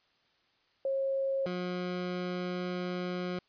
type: tone pair in turn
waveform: sine / 20% pulse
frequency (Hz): 541 / 179.86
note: C#5 / F#3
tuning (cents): -42 / -49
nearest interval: octave + perfect fifth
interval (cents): 1907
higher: first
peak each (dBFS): -28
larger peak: neither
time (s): 0.85-1.46 / 1.46-3.39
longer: second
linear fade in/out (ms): 2
effects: white hiss -70 dBFS RMS until 3.48 s + resampled to 11025 Hz